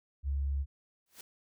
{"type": "tone", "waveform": "sine", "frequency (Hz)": 69.5, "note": "C#2", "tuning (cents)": 5, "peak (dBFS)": -29, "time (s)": [0.23, 0.66], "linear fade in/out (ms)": 50}
{"type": "noise with exponential growth", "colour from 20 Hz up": "white", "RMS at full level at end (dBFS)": -45, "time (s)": [1.06, 1.21], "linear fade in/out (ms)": 2, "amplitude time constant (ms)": 32}
{"effects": []}